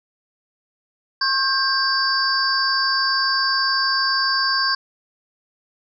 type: tone cluster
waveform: sine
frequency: 1081 / 1587 / 4660 / 5160 Hz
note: C#6 / G6 / D8 / E8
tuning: -44 / +21 / -14 / -38 cents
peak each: -23 / -22 / -21 / -26 dBFS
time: 1.21-4.75 s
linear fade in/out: 5 ms
effects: none